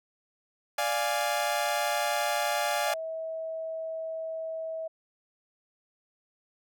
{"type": "chord", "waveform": "sawtooth", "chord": "D diminished", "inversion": "none", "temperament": "equal", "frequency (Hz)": [587.3, 698.5, 830.6], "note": ["D5", "F5", "Ab5"], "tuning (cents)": [0, 0, 0], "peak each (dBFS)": -27, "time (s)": [0.78, 2.94], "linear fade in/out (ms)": 5}
{"type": "tone", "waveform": "sine", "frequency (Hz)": 646, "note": "E5", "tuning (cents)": -35, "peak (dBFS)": -32, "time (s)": [2.86, 4.88], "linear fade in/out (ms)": 10}
{"effects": []}